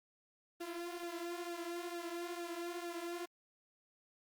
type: tone with flanger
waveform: sawtooth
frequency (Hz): 344.8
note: F4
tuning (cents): -22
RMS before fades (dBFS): -43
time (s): 0.6-3.26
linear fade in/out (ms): 10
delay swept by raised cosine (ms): 1.9 to 7.8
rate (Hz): 2.2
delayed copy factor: -0.65
effects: Opus 24 kbps